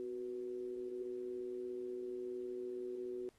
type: tone with amplitude modulation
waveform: sine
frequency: 370 Hz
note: F#4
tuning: in tune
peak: -37 dBFS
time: 0-3.29 s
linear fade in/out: 0 ms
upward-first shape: sine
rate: 117 Hz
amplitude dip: 65%
effects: pink hiss -73 dBFS RMS until 3.38 s + AAC 32 kbps